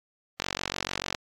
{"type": "click train", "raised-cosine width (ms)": 0.2, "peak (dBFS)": -10, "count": 36, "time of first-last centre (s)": [0.4, 1.148], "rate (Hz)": 46.8, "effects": ["AAC 64 kbps"]}